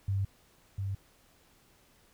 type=tone with echo; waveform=sine; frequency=98 Hz; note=G2; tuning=in tune; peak=-27 dBFS; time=0.08-0.25 s; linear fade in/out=5 ms; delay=700 ms; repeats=1; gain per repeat=-4 dB; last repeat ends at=0.95 s; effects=pink hiss -64 dBFS RMS until 2.13 s